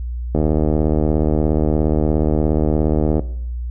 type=click train; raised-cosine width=2 ms; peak=-4 dBFS; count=220; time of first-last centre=0.35-3.194 s; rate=77 Hz; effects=noise-tail reverb RT60 0.8 s tail -19 dB re dry + added 60 Hz sine -22 dBFS peak until 3.7 s